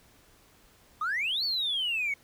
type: exponential two-way sweep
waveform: triangle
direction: up then down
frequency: 1186 to 4563 to 2185 Hz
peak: -24 dBFS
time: 1.01-2.14 s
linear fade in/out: 5 ms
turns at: 1.44 s
effects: tanh soft clip ceiling -24 dBFS + pink hiss -60 dBFS RMS until 2.23 s